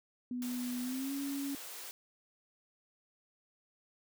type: tone with pitch glide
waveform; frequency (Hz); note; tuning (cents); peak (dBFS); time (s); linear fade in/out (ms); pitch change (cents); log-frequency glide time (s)
sine; 246.9 to 278.7; B3 to C#4; 0 to +9; -35; 0.31-1.55; 2; +209; 0.82-1.13
type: high-pass noise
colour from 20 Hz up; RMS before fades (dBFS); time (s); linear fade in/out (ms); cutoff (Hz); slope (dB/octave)
white; -46; 0.42-1.91; 0; 340; 24
effects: none